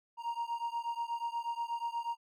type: beating tone pair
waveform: triangle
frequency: 932.3 / 940.6 Hz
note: A#5 / A#5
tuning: 0 / +15 cents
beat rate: 8.3 Hz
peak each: -35 / -36 dBFS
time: 0.17-2.17 s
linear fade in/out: 50 ms
effects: none